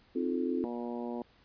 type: chord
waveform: sine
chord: F dominant seventh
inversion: second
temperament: just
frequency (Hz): 261.9 / 314.3 / 349.2 / 436.5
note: C4 / Eb4 / F4 / A4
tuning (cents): +2 / +18 / 0 / -14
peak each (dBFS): -32 / -37 / -34 / -37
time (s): 0.15-0.65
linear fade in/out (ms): 10
type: harmonic tone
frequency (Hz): 119.7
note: A#2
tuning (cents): +46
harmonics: 2 / 3 / 4 / 5 / 6 / 7 / 8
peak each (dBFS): -37 / -41 / -43 / -45 / -47 / -48 / -49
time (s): 0.64-1.22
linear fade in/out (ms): 0
effects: pink hiss -64 dBFS RMS until 1.44 s + resampled to 11025 Hz